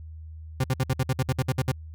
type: tone bursts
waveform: 40% pulse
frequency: 130 Hz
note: C3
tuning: 11 cents flat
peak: -20 dBFS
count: 12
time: 0.6-1.718 s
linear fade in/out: 5 ms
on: 40 ms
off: 58 ms
effects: added 79 Hz sine -38 dBFS peak until 1.94 s